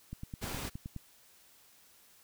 click train, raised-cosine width 5 ms, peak -28 dBFS, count 9, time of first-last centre 0.13-0.963 s, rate 9.6 Hz
pink noise, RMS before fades -40 dBFS, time 0.41-0.7 s, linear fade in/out 20 ms
effects white hiss -62 dBFS RMS until 2.23 s

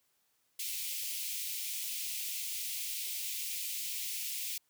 white high-pass noise, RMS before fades -38 dBFS, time 0.59-4.58 s, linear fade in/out 5 ms, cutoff 2200 Hz, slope 48 dB/octave, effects white hiss -75 dBFS RMS until 4.69 s + high-pass 60 Hz 12 dB/octave

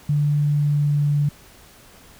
sine tone with pitch glide, 146.83 to 145.65 Hz, D3 to D3, 0 to -14 cents, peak -16 dBFS, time 0.09-1.29 s, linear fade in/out 5 ms, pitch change -14 cents, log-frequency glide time 0.39-1.08 s, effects pink hiss -48 dBFS RMS until 2.19 s

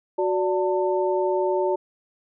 sine tone cluster, 370 / 582 / 895 Hz, F#4 / D5 / A5, 0 / -16 / +29 cents, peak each -22 / -25 / -27 dBFS, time 0.18-1.76 s, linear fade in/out 10 ms, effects none

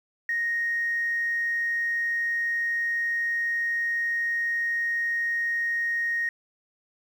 sine tone, 1866 Hz, A#6, 1 cent sharp, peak -23 dBFS, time 0.29-6.29 s, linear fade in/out 2 ms, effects tanh soft clip ceiling -19 dBFS + 9-bit

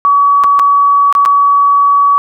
sine tone with dropouts, 1135 Hz, C#6, 41 cents sharp, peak -5 dBFS, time 0.05-2.18 s, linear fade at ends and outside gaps 0 ms, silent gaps 0.437-0.442 / 0.592-0.596 / 1.126-1.151 / 1.252-1.259 s, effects none

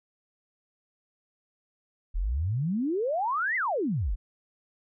sine exponential two-way sweep, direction up then down, 37 to 2093 to 37 Hz, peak -25 dBFS, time 2.14-4.16 s, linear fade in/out 20 ms, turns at 3.56 s, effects none

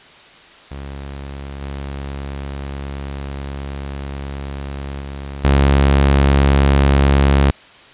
sawtooth tone with level steps, 69.3 Hz, C#2, in tune, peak -24 / -21 / -23 / -6 dBFS, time 0.71-7.51 s, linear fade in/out 5 ms, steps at 1.61 / 5 / 5.44 s, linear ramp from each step 10 ms, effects white hiss -43 dBFS RMS until 7.93 s + resampled to 8000 Hz

